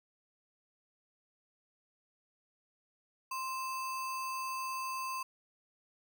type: tone with sample-and-hold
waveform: sine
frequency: 1046 Hz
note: C6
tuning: 1 cent flat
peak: -35 dBFS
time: 3.31-5.23 s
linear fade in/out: 5 ms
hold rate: 3675 Hz
effects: none